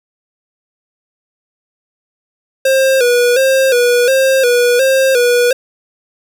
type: tone with vibrato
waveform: square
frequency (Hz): 508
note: B4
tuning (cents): +49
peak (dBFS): -9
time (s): 2.65-5.53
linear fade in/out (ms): 5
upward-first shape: square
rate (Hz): 1.4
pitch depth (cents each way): 79
effects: none